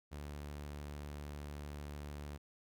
sawtooth tone, 73.1 Hz, D2, 7 cents flat, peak -40 dBFS, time 0.11-2.38 s, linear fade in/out 20 ms, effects none

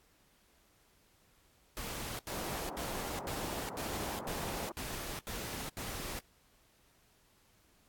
pink noise bursts, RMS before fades -41 dBFS, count 9, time 1.77-6.19 s, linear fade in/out 0 ms, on 420 ms, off 80 ms
white band-pass noise, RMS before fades -43 dBFS, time 2.3-4.72 s, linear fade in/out 0 ms, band 130 to 1000 Hz, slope 24 dB/octave
effects pink hiss -68 dBFS RMS until 7.88 s + AAC 64 kbps

